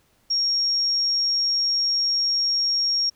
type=tone; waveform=sine; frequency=5570 Hz; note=F8; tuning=5 cents flat; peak=-19 dBFS; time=0.3-3.1 s; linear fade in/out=10 ms; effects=pink hiss -63 dBFS RMS until 3.15 s